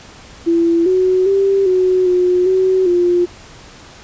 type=tone with pitch steps; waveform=sine; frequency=336.3 / 370.9 / 391.9 / 369.4 / 360.8 / 375.4 / 352.4 Hz; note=E4 / F#4 / G4 / F#4 / F#4 / F#4 / F4; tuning=+35 / +4 / 0 / -3 / -44 / +25 / +16 cents; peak=-10 dBFS; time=0.46-3.26 s; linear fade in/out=20 ms; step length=400 ms; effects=pink hiss -39 dBFS RMS until 4.03 s + resampled to 16000 Hz